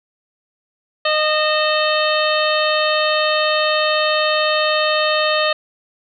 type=harmonic tone with a mistuned harmonic; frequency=614 Hz; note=D#5; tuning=23 cents flat; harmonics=1 / 2 / 3 / 4 / 5 / 6 / 7; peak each=-18 / -21 / -23 / -24 / -25 / -26 / -26 dBFS; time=1.05-5.53 s; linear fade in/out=5 ms; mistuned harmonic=4; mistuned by=+120 cents; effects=none